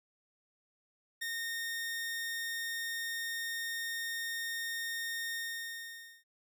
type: tone with ADSR envelope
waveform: sawtooth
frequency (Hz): 1840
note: A#6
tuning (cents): -23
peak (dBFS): -30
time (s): 1.21-6.24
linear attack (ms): 14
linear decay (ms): 3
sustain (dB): -2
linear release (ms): 890
effects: none